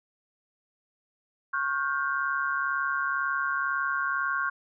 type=tone cluster; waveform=sine; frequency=1095 / 1419 / 1561 Hz; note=C#6 / F6 / G6; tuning=-22 / +27 / -8 cents; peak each=-30 dBFS; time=1.53-4.5 s; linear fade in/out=10 ms; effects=none